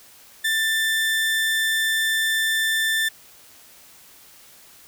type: tone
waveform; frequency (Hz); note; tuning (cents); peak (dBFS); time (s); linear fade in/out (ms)
30% pulse; 1776; A6; +16; -17; 0.44-3.09; 10
effects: white hiss -49 dBFS RMS until 4.87 s